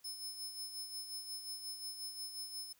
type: tone with tremolo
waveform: sawtooth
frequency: 5220 Hz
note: E8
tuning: 18 cents flat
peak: -38 dBFS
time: 0.04-2.73 s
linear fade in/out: 10 ms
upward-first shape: sine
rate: 5.6 Hz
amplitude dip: 55%
effects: white hiss -70 dBFS RMS until 2.79 s